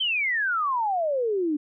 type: exponential sweep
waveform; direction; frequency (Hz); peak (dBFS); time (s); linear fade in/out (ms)
sine; down; 3178 to 286.2; -22; 0-1.57; 10
effects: none